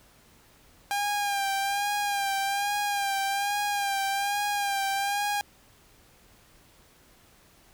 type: tone with vibrato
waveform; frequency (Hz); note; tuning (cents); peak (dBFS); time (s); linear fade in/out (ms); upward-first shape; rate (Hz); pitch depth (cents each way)
sawtooth; 803; G5; +41; -22; 0.91-5.41; 0; sine; 1.2; 41
effects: pink hiss -58 dBFS RMS until 7.73 s